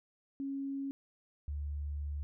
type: tone pair in turn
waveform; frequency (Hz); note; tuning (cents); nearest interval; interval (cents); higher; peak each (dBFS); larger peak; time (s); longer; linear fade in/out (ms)
sine; 274.8 / 72.79; C#4 / D2; -15 / -15; octave + major seventh; 2300; first; -35 / -35; neither; 0.4-0.91 / 1.48-2.23; second; 0
effects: none